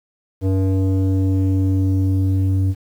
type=tone with low-pass filter sweep; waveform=square; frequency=95.3 Hz; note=G2; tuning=48 cents flat; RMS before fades=-17 dBFS; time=0.41-2.75 s; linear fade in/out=50 ms; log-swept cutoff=440 to 210 Hz; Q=1.8; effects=8-bit